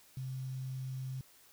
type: tone with quantisation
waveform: sine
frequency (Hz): 130.81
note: C3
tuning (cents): 0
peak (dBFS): -37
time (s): 0.17-1.21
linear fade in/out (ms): 2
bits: 10
effects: white hiss -62 dBFS RMS until 1.52 s